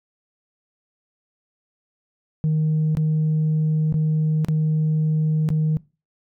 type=tone with dropouts; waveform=sine; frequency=155.56 Hz; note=D#3; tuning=in tune; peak=-15 dBFS; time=2.44-5.77 s; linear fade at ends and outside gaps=0 ms; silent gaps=2.951-2.971 / 3.925-3.941 / 4.447-4.485 / 5.489-5.503 s; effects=noise-tail reverb RT60 0.3 s tail -22 dB re dry + tanh soft clip ceiling -15 dBFS